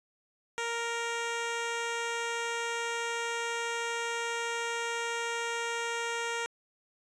10% pulse tone, 466.2 Hz, A#4, in tune, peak -23 dBFS, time 0.58-6.46 s, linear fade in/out 0 ms, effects resampled to 22050 Hz

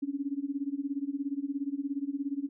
sine tone with tremolo, 280.5 Hz, C#4, 21 cents sharp, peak -27 dBFS, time 0.02-2.49 s, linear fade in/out 10 ms, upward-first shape sine, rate 17 Hz, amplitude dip 90%, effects none

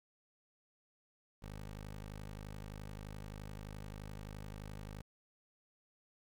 15% pulse tone, 51.6 Hz, G#1, 10 cents flat, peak -39 dBFS, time 1.42-5.02 s, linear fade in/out 10 ms, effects 11-bit

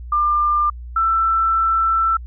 sine tone pair in turn, 1196 / 1333 Hz, D6 / E6, +31 / +19 cents, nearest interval major second, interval 188 cents, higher second, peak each -14 dBFS, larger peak neither, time 0.12-0.7 / 0.96-2.17 s, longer second, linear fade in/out 5 ms, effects added 60 Hz sine -30 dBFS peak until 2.26 s

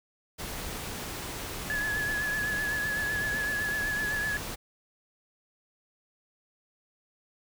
pink noise, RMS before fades -37 dBFS, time 0.38-4.56 s, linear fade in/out 20 ms
sine tone with vibrato, 1700 Hz, G#6, 40 cents sharp, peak -28 dBFS, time 1.7-4.37 s, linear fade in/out 0 ms, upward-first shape triangle, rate 7.9 Hz, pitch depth 43 cents each way
effects none

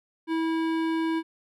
sine tone with hard clipping, 325.2 Hz, E4, 23 cents flat, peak -26 dBFS, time 0.27-1.23 s, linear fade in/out 50 ms, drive 16 dB, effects none

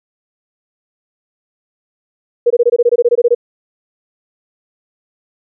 sine tone bursts, 478.3 Hz, A#4, 44 cents sharp, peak -6 dBFS, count 14, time 2.46-3.349 s, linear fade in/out 10 ms, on 44 ms, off 21 ms, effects none

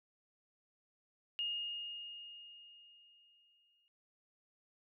sine tone with exponential decay, 2847 Hz, F7, 33 cents sharp, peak -34 dBFS, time 1.39-3.88 s, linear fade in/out 0 ms, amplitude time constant 540 ms, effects none

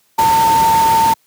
sine tone in noise, 902 Hz, A5, 43 cents sharp, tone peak -9 dBFS, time 0.18-1.14 s, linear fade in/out 10 ms, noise pink, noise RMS -21 dBFS, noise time 0.18-1.14 s, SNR +9 dB, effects white hiss -58 dBFS RMS until 1.26 s + high-pass 100 Hz 12 dB/octave

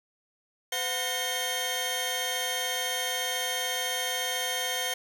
sawtooth tone cluster, 507 / 726 / 1827 / 2192 / 3165 Hz, B4 / F#5 / A#6 / C#7 / G7, +45 / -33 / -35 / -20 / +16 cents, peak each -33 / -33 / -32 / -35 / -28 dBFS, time 0.72-4.94 s, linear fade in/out 5 ms, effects none

